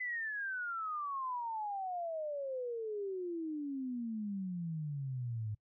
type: exponential sweep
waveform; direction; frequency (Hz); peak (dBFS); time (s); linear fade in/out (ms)
sine; down; 2030 to 103.83; -36; 0-5.55; 10
effects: noise-tail reverb RT60 0.1 s tail -23 dB re dry